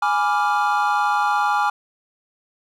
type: chord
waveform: triangle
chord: G# diminished seventh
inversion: none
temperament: equal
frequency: 830.6 / 987.8 / 1174.7 / 1396.9 Hz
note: G#5 / B5 / D6 / F6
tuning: 0 / 0 / 0 / 0 cents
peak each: -18 / -24 / -21 / -22 dBFS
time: 0.02-1.7 s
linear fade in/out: 5 ms
effects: none